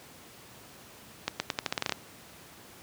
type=accelerating click train; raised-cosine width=0.2 ms; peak=-10 dBFS; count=11; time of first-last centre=1.28-1.923 s; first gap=120 ms; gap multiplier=0.85; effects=pink hiss -51 dBFS RMS until 2.82 s + high-pass 100 Hz 12 dB/octave